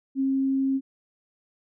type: tone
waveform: sine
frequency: 268.8 Hz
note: C4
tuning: 47 cents sharp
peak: -21 dBFS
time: 0.15-0.81 s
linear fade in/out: 50 ms
effects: none